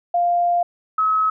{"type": "tone pair in turn", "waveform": "sine", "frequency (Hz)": [698.5, 1283.3], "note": ["F5", "E6"], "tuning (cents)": [0, -47], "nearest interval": "major seventh", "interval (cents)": 1053, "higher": "second", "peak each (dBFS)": -15, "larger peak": "neither", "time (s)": [[0.14, 0.63], [0.98, 1.3]], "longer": "first", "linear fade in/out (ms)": 5, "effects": []}